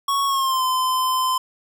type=tone with pitch glide; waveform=square; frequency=1108.7 to 1028.5 Hz; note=C#6 to C6; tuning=0 to -30 cents; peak=-19 dBFS; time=0.08-1.38 s; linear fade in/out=5 ms; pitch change=-130 cents; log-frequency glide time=0.26-0.63 s; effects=none